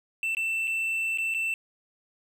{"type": "tone with dropouts", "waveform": "triangle", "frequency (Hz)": 2671, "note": "E7", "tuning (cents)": 22, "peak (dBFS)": -24, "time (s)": [0.23, 1.54], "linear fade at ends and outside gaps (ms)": 1, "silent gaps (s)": [[0.349, 0.369], [0.673, 0.677], [1.175, 1.184], [1.34, 1.346]], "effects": []}